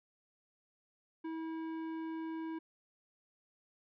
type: tone with tanh clipping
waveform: sine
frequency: 323.2 Hz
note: E4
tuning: 34 cents flat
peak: -40 dBFS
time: 1.24-2.59 s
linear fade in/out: 10 ms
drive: 13 dB
effects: none